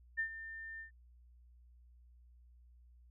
sine tone with ADSR envelope, 1800 Hz, A6, 39 cents sharp, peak -31 dBFS, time 0.17-0.91 s, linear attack 24 ms, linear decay 89 ms, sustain -13 dB, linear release 110 ms, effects added 60 Hz sine -59 dBFS peak until 3.1 s

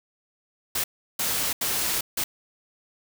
white noise bursts at uneven times, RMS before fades -26 dBFS, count 4, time 0.75-0.84 / 1.19-1.53 / 1.61-2.01 / 2.17-2.24 s, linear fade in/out 5 ms, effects none

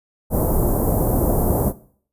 pink band-stop noise, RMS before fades -18 dBFS, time 0.3-1.73 s, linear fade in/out 50 ms, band 780 to 13000 Hz, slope 24 dB/octave, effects noise-tail reverb RT60 0.5 s tail -17 dB re dry + resampled to 32000 Hz

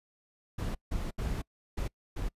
brown noise bursts at uneven times, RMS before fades -33 dBFS, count 5, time 0.58-0.75 / 0.91-1.11 / 1.18-1.42 / 1.77-1.88 / 2.16-2.29 s, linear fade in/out 10 ms, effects noise-tail reverb RT60 0.1 s tail -25 dB re dry + resampled to 32000 Hz

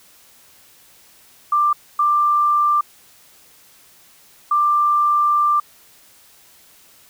sine tone bursts at uneven times, 1184 Hz, D6, 14 cents sharp, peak -13 dBFS, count 3, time 1.52-1.73 / 1.99-2.81 / 4.51-5.6 s, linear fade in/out 5 ms, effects white hiss -50 dBFS RMS until 7.09 s

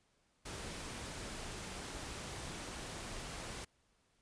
pink noise, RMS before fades -45 dBFS, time 0.45-3.65 s, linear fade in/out 10 ms, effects pink hiss -75 dBFS RMS until 4.21 s + resampled to 22050 Hz

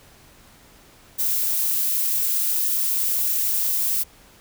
violet noise, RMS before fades -22 dBFS, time 1.18-4.04 s, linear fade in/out 20 ms, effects pink hiss -51 dBFS RMS until 4.4 s

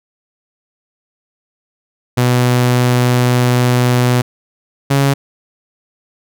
sawtooth tone pair in turn, 123.8 / 138.56 Hz, B2 / C#3, +5 / 0 cents, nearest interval major second, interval 195 cents, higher second, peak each -6 dBFS, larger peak neither, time 2.17-4.22 / 4.9-5.14 s, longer first, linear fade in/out 10 ms, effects none

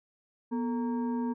sine tone with frequency modulation, 243 Hz, B3, 28 cents flat, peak -28 dBFS, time 0.51-1.34 s, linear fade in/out 20 ms, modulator 687 Hz, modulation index 0.59, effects none

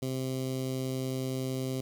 15% pulse tone with notch filter, 130.81 Hz, C3, in tune, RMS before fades -33 dBFS, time 0.02-1.81 s, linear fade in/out 5 ms, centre 1500 Hz, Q 0.54, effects none

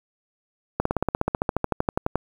slowing click train, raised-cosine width 1 ms, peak -7 dBFS, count 20, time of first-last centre 0.8-2.156 s, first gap 54 ms, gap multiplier 1.03, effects 7-bit

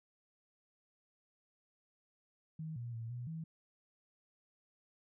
sine tone with pitch steps, 158.4 / 119.2 / 114.3 / 122 / 161.7 Hz, D#3 / A#2 / A#2 / B2 / E3, +31 / +39 / -34 / -21 / -33 cents, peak -40 dBFS, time 2.59-3.44 s, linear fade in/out 5 ms, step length 170 ms, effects none

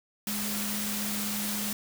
sine tone in noise, 207.7 Hz, G#3, in tune, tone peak -34 dBFS, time 0.27-1.73 s, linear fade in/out 2 ms, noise white, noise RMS -33 dBFS, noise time 0.27-1.73 s, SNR -4 dB, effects none

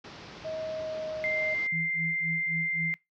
pink low-pass noise, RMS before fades -45 dBFS, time 0.04-1.67 s, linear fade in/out 5 ms, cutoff 5600 Hz, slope 48 dB/octave
sine tone with pitch glide, 634 to 624.9 Hz, D#5 to D#5, +32 to +7 cents, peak -32 dBFS, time 0.44-1.55 s, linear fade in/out 20 ms, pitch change -25 cents, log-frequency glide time 0.57-1.22 s
sine tone, 2093 Hz, C7, in tune, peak -27 dBFS, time 1.24-2.94 s, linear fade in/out 0 ms
sine tone with tremolo, 164.81 Hz, E3, in tune, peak -31 dBFS, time 1.72-2.97 s, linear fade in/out 5 ms, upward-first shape sine, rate 3.8 Hz, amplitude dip 100%
effects noise-tail reverb RT60 0.2 s tail -23 dB re dry + high-pass 100 Hz 12 dB/octave

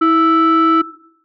sine tone pair together, 324.4 / 1318.5 Hz, E4 / E6, -28 / 0 cents, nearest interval 2 octaves, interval 2428 cents, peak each -10 dBFS, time 0.01-0.82 s, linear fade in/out 10 ms, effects noise-tail reverb RT60 0.7 s tail -18 dB re dry + tanh soft clip ceiling -6 dBFS

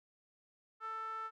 sawtooth tone with band-pass filter, 442.8 Hz, A4, 11 cents sharp, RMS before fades -42 dBFS, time 0.8-1.31 s, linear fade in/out 50 ms, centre 1300 Hz, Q 7.7, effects none

